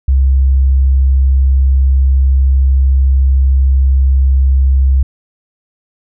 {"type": "tone", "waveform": "sine", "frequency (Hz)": 66.6, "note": "C2", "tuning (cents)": 31, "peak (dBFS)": -6, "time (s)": [0.08, 5.03], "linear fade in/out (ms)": 5, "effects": []}